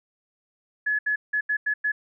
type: tone bursts at uneven times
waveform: sine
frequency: 1702 Hz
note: G#6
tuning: 42 cents sharp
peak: -21 dBFS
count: 6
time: 0.86-0.99 / 1.06-1.16 / 1.33-1.41 / 1.49-1.57 / 1.66-1.74 / 1.84-1.92 s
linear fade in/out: 10 ms
effects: none